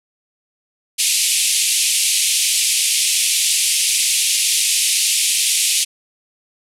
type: band-pass noise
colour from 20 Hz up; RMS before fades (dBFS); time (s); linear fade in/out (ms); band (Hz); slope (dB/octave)
white; -17; 0.98-5.85; 20; 2300 to 11000; 48
effects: none